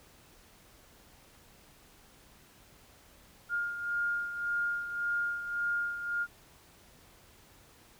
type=beating tone pair; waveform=sine; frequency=1413 / 1414.8 Hz; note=F6 / F6; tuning=+20 / +22 cents; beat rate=1.8 Hz; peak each=-31 / -38 dBFS; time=3.49-6.27 s; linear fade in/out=50 ms; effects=pink hiss -59 dBFS RMS until 7.99 s